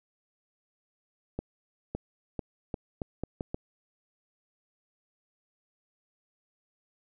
accelerating click train, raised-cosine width 2 ms, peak -19 dBFS, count 8, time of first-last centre 1.39-3.545 s, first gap 560 ms, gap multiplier 0.79, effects none

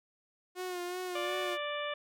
sawtooth tone with vibrato, 360.1 Hz, F#4, 47 cents flat, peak -32 dBFS, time 0.55-1.58 s, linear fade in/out 50 ms, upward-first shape sine, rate 2.7 Hz, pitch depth 37 cents each way
harmonic tone, 587.3 Hz, D5, in tune, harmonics 1 / 2 / 3 / 4 / 5 / 6, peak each -37 / -40 / -42 / -43 / -44 / -45 dBFS, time 1.15-1.94 s, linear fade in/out 5 ms
effects none

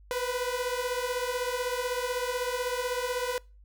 sawtooth beating tone pair, 488.4 / 504.4 Hz, B4 / B4, -19 / +36 cents, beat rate 16 Hz, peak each -28 dBFS, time 0.11-3.38 s, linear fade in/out 0 ms, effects noise-tail reverb RT60 0.3 s tail -24 dB re dry + added 50 Hz sine -51 dBFS peak until 3.64 s

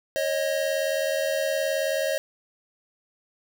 square tone pair together, 547 / 626 Hz, C#5 / D#5, -23 / +10 cents, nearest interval major second, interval 233 cents, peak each -27 dBFS, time 0.16-2.18 s, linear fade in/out 0 ms, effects none

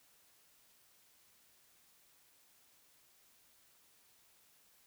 silence, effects white hiss -68 dBFS RMS until 4.86 s

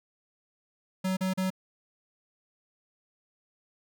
square tone bursts, 187.5 Hz, F#3, 23 cents sharp, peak -27 dBFS, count 3, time 1.04-1.504 s, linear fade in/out 10 ms, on 130 ms, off 37 ms, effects none

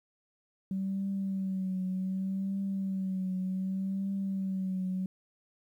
sine tone with vibrato, 190.7 Hz, G3, 47 cents flat, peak -29 dBFS, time 0.71-5.06 s, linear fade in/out 2 ms, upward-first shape triangle, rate 0.66 Hz, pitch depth 51 cents each way, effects tanh soft clip ceiling -25 dBFS + 11-bit

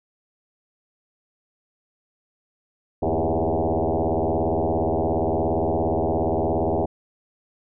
sine tone with frequency modulation, 153.2 Hz, D#3, 27 cents flat, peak -19 dBFS, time 3.02-6.86 s, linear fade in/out 10 ms, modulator 80.9 Hz, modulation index 7.9, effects none

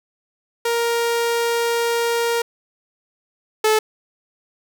sawtooth tone pair in turn, 468 / 433.6 Hz, A#4 / A4, +7 / -25 cents, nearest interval minor second, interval 132 cents, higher first, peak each -14 / -10 dBFS, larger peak second, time 0.65-2.42 / 3.64-3.79 s, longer first, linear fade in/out 5 ms, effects none

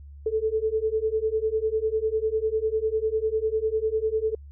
sine beating tone pair, 433.1 / 443.1 Hz, A4 / A4, -27 / +12 cents, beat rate 10 Hz, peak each -26 / -25 dBFS, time 0.26-4.35 s, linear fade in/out 5 ms, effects added 71 Hz sine -41 dBFS peak until 4.51 s

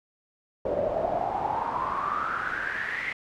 brown noise with band-pass filter sweep, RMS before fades -29 dBFS, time 0.65-3.13 s, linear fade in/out 5 ms, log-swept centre 540 to 2100 Hz, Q 9.4, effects none

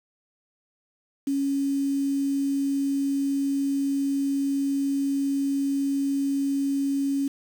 sine tone with quantisation, 277.2 Hz, C#4, in tune, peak -22 dBFS, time 1.27-7.28 s, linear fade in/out 5 ms, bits 7, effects none

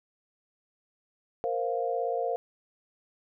sine chord, Bb suspended second, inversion none, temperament equal, 466.2 / 523.3 / 698.5 Hz, Bb4 / C5 / F5, 0 / 0 / 0 cents, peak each -31 / -32 / -31 dBFS, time 1.44-2.36 s, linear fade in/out 0 ms, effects none

